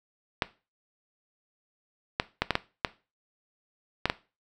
clicks, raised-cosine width 0.3 ms, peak -7 dBFS, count 8, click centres 0.422 / 2.199 / 2.42 / 2.507 / 2.554 / 2.848 / 4.056 / 4.099 s, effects noise-tail reverb RT60 0.3 s tail -17 dB re dry

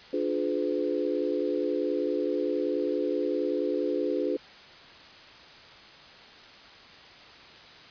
sine chord, D diminished seventh, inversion none, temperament just, 293.7 / 352.4 / 422.9 / 507.5 Hz, D4 / F4 / Ab4 / Cb5, 0 / +16 / +31 / +47 cents, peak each -31 dBFS, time 0.13-4.37 s, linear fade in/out 5 ms, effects white hiss -49 dBFS RMS until 7.9 s + resampled to 11025 Hz

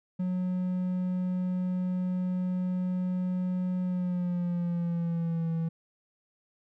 triangle tone with pitch glide, 182.4 to 164.39 Hz, F#3 to E3, -24 to -4 cents, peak -25 dBFS, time 0.19-5.69 s, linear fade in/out 10 ms, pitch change -180 cents, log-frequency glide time 3.82-5.51 s, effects none

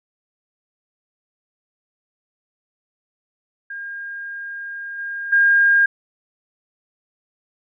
sine tone with level steps, 1614 Hz, G#6, 50 cents flat, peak -28 / -25 / -11 dBFS, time 3.7-5.86 s, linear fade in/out 5 ms, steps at 4.98 / 5.32 s, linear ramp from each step 10 ms, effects none

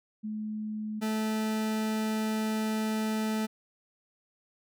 sine / 40% pulse tone pair in turn, 214.3 / 217.9 Hz, A3 / A3, -45 / -17 cents, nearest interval unison, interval 28 cents, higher second, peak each -32 / -27 dBFS, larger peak second, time 0.23-1.01 / 1.01-3.47 s, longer second, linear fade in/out 20 ms, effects none

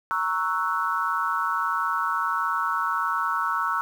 sine chord, F# dominant seventh, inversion first, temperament equal, 932.3 / 1108.7 / 1318.5 / 1480 Hz, A#5 / C#6 / E6 / F#6, 0 / 0 / 0 / 0 cents, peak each -30 / -28 / -26 / -30 dBFS, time 0.11-3.81 s, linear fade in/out 0 ms, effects 8-bit

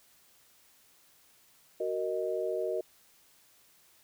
sine chord, D# minor, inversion first, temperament just, 373.4 / 466.7 / 622.3 Hz, F#4 / A#4 / D#5, +16 / +2 / 0 cents, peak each -34 dBFS, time 1.8-2.81 s, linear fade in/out 5 ms, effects white hiss -63 dBFS RMS until 4.03 s

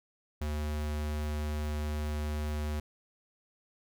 square tone, 75.2 Hz, D2, 42 cents sharp, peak -32 dBFS, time 0.41-2.8 s, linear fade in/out 5 ms, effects none

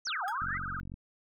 sine exponential two-way sweep, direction down then up, 6645 to 698.5 to 2134 Hz, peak -33 dBFS, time 0.05-0.58 s, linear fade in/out 10 ms, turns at 0.24 s
sine tone with vibrato, 1392 Hz, F6, 6 cents flat, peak -35 dBFS, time 0.07-0.8 s, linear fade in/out 0 ms, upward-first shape sine, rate 18 Hz, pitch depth 230 cents each way
sawtooth tone with exponential decay, 1657 Hz, G#6, 4 cents flat, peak -34 dBFS, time 0.28-0.36 s, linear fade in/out 0 ms, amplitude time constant 17 ms
click train, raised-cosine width 5 ms, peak -31 dBFS, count 25, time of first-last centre 0.42-0.941 s, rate 46.1 Hz
effects none

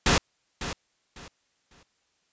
pink noise with echo, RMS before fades -20 dBFS, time 0.06-0.18 s, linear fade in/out 2 ms, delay 550 ms, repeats 3, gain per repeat -12 dB, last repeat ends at 1.83 s, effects white hiss -71 dBFS RMS until 2.32 s + resampled to 16000 Hz

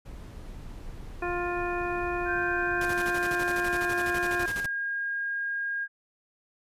brown noise, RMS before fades -41 dBFS, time 0.05-2.9 s, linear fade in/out 10 ms
harmonic tone, 352.1 Hz, F4, 14 cents sharp, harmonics 1 / 2 / 3 / 4 / 5 / 7, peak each -31 / -34 / -36 / -37 / -38 / -39 dBFS, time 1.22-4.46 s, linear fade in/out 5 ms
sine tone with pitch glide, 1564 to 1622.9 Hz, G6 to G#6, -4 to -40 cents, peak -28 dBFS, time 2.25-5.88 s, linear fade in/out 50 ms, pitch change +64 cents, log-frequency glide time 2.62-4.06 s
pink noise with tremolo, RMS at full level -36 dBFS, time 2.81-4.66 s, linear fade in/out 2 ms, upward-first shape square, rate 12 Hz, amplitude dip 65%
effects resampled to 32000 Hz

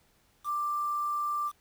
sine tone with quantisation, 1181 Hz, D6, 9 cents sharp, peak -28 dBFS, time 0.44-1.52 s, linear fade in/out 50 ms, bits 8, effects pink hiss -67 dBFS RMS until 1.6 s

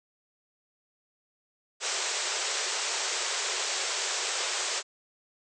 white band-pass noise, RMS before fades -31 dBFS, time 1.8-4.83 s, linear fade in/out 50 ms, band 360 to 8100 Hz, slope 96 dB/octave, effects none

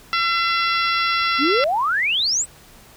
harmonic tone, 677 Hz, E5, 46 cents sharp, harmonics 2 / 3 / 4 / 5 / 6 / 7 / 8, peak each -20 / -24 / -26 / -28 / -30 / -31 / -32 dBFS, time 0.13-1.64 s, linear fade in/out 0 ms
sine exponential sweep, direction up, 250 to 8372 Hz, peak -17 dBFS, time 1.38-2.46 s, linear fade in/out 50 ms
effects pink hiss -47 dBFS RMS until 2.96 s

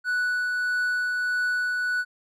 triangle tone with tremolo, 1480 Hz, F#6, in tune, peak -20 dBFS, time 0.04-2.05 s, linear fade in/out 50 ms, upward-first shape triangle, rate 1.6 Hz, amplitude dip 25%, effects resampled to 32000 Hz

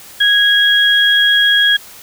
sine tone pair together, 1653 / 3298 Hz, G#6 / G#7, -9 / -13 cents, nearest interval octave, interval 1196 cents, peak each -11 dBFS, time 0.2-1.77 s, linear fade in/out 10 ms, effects white hiss -37 dBFS RMS until 2.02 s

